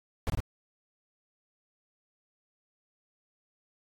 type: noise bursts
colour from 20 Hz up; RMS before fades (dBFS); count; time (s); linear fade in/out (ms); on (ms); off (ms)
brown; -29; 3; 0.27-0.402; 0; 28; 24
effects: AAC 64 kbps